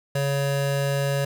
square tone pair together, 140 / 560 Hz, C#3 / C#5, +18 / +18 cents, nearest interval 2 octaves, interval 2400 cents, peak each -24 / -27 dBFS, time 0.15-1.25 s, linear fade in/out 5 ms, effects none

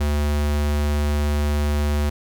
square tone, 73.6 Hz, D2, 4 cents sharp, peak -19 dBFS, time 0-2.1 s, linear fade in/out 10 ms, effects none

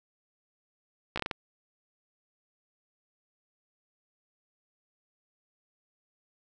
slowing click train, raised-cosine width 0.3 ms, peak -15 dBFS, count 6, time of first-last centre 1.16-1.312 s, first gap 15 ms, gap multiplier 1.36, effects none

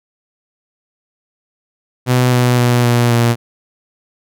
sawtooth tone with pitch steps, 125.3 / 123.5 / 121.73 / 119.99 / 118.27 Hz, B2 / B2 / B2 / B2 / A#2, +25 / 0 / -25 / -50 / +25 cents, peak -6 dBFS, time 2.06-3.36 s, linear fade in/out 50 ms, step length 260 ms, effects none

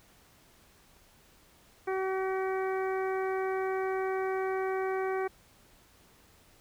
harmonic tone, 380 Hz, F#4, 46 cents sharp, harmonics 1 / 2 / 3 / 4 / 5 / 6, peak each -30 / -36 / -40 / -42 / -44 / -46 dBFS, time 1.87-5.28 s, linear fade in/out 10 ms, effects pink hiss -61 dBFS RMS until 6.6 s

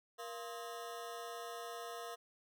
25% pulse ring-modulated tone, 581 Hz, D5, 19 cents flat, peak -37 dBFS, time 0.18-2.16 s, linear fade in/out 20 ms, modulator 109 Hz, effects none

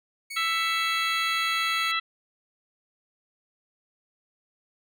sawtooth tone, 2223 Hz, C#7, 4 cents sharp, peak -31 dBFS, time 0.3-1.92 s, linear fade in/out 10 ms
harmonic tone, 662 Hz, E5, 7 cents sharp, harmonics 2 / 3 / 4 / 5 / 6, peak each -28 / -30 / -31 / -32 / -33 dBFS, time 0.36-2 s, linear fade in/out 10 ms
effects none

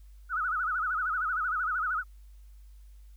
sine tone with vibrato, 1366 Hz, F6, 39 cents flat, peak -27 dBFS, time 0.29-2.04 s, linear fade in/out 50 ms, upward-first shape sine, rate 13 Hz, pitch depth 170 cents each way, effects added 50 Hz sine -48 dBFS peak until 3.16 s + white hiss -70 dBFS RMS until 3.16 s

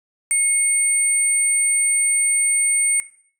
sine tone pair together, 2200 / 8800 Hz, C#7 / C#9, -14 / -14 cents, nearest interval 2 octaves, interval 2400 cents, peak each -21 / -14 dBFS, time 0.31-3 s, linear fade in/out 0 ms, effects noise-tail reverb RT60 0.5 s tail -17 dB re dry + tanh soft clip ceiling -11 dBFS

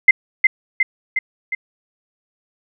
sine tone with echo, 2078 Hz, C7, 12 cents flat, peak -3 dBFS, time 0.08-0.11 s, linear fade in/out 5 ms, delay 360 ms, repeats 4, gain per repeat -4 dB, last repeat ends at 1.55 s, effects none

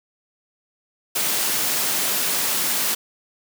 white high-pass noise, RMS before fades -22 dBFS, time 1.15-2.95 s, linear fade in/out 10 ms, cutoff 140 Hz, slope 24 dB/octave, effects none

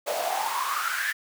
pink noise with high-pass filter sweep, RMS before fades -28 dBFS, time 0.06-1.13 s, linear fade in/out 20 ms, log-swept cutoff 570 to 1800 Hz, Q 8.3, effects none

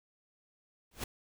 pink noise with exponential growth, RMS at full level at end -33 dBFS, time 0.91-1.04 s, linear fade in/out 5 ms, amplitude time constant 28 ms, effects none

